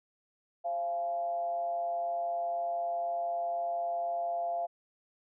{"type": "tone with frequency modulation", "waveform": "sine", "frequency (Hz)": 688, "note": "F5", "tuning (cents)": -26, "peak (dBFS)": -30, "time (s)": [0.64, 4.67], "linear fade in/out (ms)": 20, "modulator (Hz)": 158, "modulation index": 0.4, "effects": []}